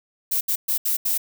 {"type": "noise bursts at uneven times", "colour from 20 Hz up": "violet", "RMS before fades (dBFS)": -22, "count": 5, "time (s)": [[0.31, 0.41], [0.48, 0.56], [0.68, 0.78], [0.85, 0.97], [1.05, 1.18]], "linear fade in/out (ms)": 10, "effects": []}